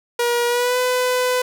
sawtooth tone with pitch glide, 478 to 501.8 Hz, A#4 to B4, +43 to +28 cents, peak -13 dBFS, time 0.19-1.42 s, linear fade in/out 5 ms, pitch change +85 cents, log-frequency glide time 0.47-0.78 s, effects none

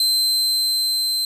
40% pulse tone with level ramp, 4100 Hz, C8, 36 cents flat, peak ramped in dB -14 to -18 dBFS, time 0-1.25 s, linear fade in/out 2 ms, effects resampled to 32000 Hz + 8-bit

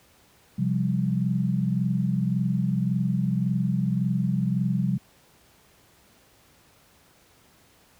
sine chord, C suspended fourth, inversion none, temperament just, 130.81 / 174.42 / 196.22 Hz, C3 / F3 / G3, 0 / -2 / +2 cents, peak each -26 / -26 / -26 dBFS, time 0.58-4.98 s, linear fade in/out 10 ms, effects pink hiss -58 dBFS RMS until 7.99 s + high-pass 60 Hz 12 dB/octave

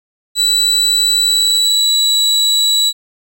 35% pulse tone with pitch glide, 3951 to 3919 Hz, B7 to B7, 0 to -14 cents, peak -9 dBFS, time 0.35-2.93 s, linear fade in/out 50 ms, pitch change -14 cents, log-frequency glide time 1.2-2.17 s, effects none

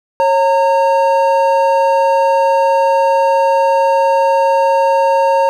triangle tone pair together, 545.3 / 917 Hz, C#5 / A#5, -29 / -29 cents, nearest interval major sixth, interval 900 cents, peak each -10 dBFS, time 0.2-5.49 s, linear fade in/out 0 ms, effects none

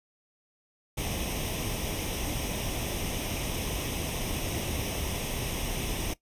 pink noise with comb filter, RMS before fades -32 dBFS, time 0.97-6.14 s, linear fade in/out 10 ms, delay 0.34 ms, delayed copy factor +0.65, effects noise-tail reverb RT60 0.1 s tail -18 dB re dry + resampled to 32000 Hz

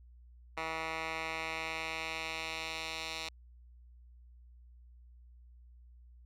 10% pulse tone with band-pass filter sweep, 161 Hz, E3, 41 cents flat, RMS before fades -39 dBFS, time 0.57-3.29 s, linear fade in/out 5 ms, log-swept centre 1700 to 3700 Hz, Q 1.5, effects added 60 Hz sine -54 dBFS peak until 6.25 s

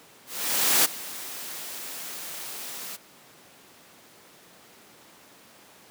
white noise with ADSR envelope, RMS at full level -19 dBFS, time 0.26-2.97 s, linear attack 590 ms, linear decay 14 ms, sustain -18 dB, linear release 20 ms, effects pink hiss -52 dBFS RMS until 5.9 s + high-pass 200 Hz 12 dB/octave

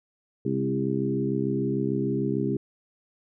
harmonic tone with a mistuned harmonic, 66.7 Hz, C2, 34 cents sharp, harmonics 2 / 3 / 4 / 5 / 6, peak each -30 / -30 / -30 / -30 / -30 dBFS, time 0.45-2.57 s, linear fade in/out 5 ms, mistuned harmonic 3, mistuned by +18 cents, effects none

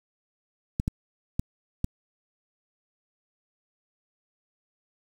clicks, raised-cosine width 5 ms, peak -13 dBFS, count 4, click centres 0.799 / 0.879 / 1.395 / 1.844 s, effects 7-bit

